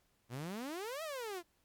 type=exponential two-way sweep; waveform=sawtooth; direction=up then down; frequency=112.7 to 662 to 332.1 Hz; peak=-36 dBFS; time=0.29-1.43 s; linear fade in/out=50 ms; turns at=1.03 s; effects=pink hiss -75 dBFS RMS until 1.64 s + MP3 96 kbps